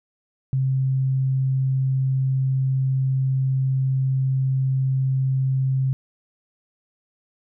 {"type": "tone", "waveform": "sine", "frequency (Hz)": 132.6, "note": "C3", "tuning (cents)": 23, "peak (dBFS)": -18, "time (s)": [0.53, 5.93], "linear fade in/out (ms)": 0, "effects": []}